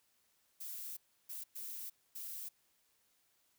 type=noise bursts at uneven times; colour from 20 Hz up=violet; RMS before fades=-45 dBFS; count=4; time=0.6-0.97 / 1.29-1.44 / 1.55-1.9 / 2.15-2.49 s; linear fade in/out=10 ms; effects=white hiss -75 dBFS RMS until 3.58 s